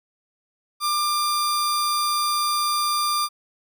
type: tone pair together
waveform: sawtooth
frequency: 1192 / 2384 Hz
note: D6 / D7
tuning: +25 / +25 cents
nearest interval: octave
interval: 1200 cents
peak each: -17 / -21 dBFS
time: 0.8-3.29 s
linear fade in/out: 50 ms
effects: none